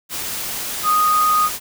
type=tone in noise; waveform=sine; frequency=1241 Hz; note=D#6; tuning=5 cents flat; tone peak=-13 dBFS; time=0.83-1.5 s; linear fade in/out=50 ms; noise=white; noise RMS=-26 dBFS; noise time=0.09-1.6 s; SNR=+10 dB; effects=none